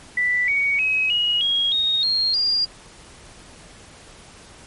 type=tone with pitch steps; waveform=sine; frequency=1975.5 / 2243 / 2547 / 2892 / 3284 / 3729 / 4235 / 4808 Hz; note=B6 / C#7 / D#7 / F#7 / G#7 / A#7 / C8 / D8; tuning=0 / +20 / +40 / -40 / -20 / 0 / +20 / +40 cents; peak=-17 dBFS; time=0.17-2.65 s; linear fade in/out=5 ms; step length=310 ms; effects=pink hiss -45 dBFS RMS until 4.66 s + MP3 48 kbps